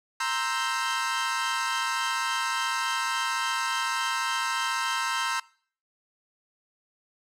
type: chord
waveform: sawtooth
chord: C dominant seventh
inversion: third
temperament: equal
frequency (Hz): 932.3 / 1046.5 / 1318.5 / 1568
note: Bb5 / C6 / E6 / G6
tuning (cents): 0 / 0 / 0 / 0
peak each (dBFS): -28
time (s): 0.2-5.4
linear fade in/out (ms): 5
effects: noise-tail reverb RT60 0.5 s tail -23 dB re dry + low-pass 9000 Hz 12 dB/octave